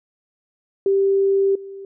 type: tone with level steps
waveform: sine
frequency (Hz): 392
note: G4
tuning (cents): 0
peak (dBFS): -14 / -32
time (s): 0.86-1.85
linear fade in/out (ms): 2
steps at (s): 1.55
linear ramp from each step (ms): 5
effects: none

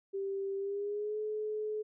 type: tone with pitch glide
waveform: sine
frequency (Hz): 392 to 427.5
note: G4 to A4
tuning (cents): 0 to -50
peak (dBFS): -33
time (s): 0.13-1.83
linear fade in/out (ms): 20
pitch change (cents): +150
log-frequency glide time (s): 0.57-1.18
effects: none

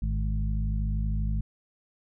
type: harmonic tone with a mistuned harmonic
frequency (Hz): 52.6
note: G#1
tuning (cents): +23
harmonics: 1 / 2 / 3 / 4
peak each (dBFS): -26 / -33 / -35 / -37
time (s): 0.02-1.41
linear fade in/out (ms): 5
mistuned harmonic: 3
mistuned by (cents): -44
effects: none

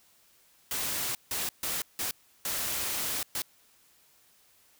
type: noise bursts at uneven times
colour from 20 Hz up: white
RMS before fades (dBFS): -32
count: 6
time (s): 0.71-1.15 / 1.31-1.49 / 1.63-1.82 / 1.99-2.11 / 2.45-3.23 / 3.35-3.42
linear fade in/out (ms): 2
effects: white hiss -63 dBFS RMS until 4.79 s

